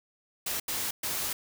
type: noise bursts at uneven times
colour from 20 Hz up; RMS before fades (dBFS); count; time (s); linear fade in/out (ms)
white; -32; 3; 0.46-0.6 / 0.68-0.91 / 1.03-1.33; 5
effects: none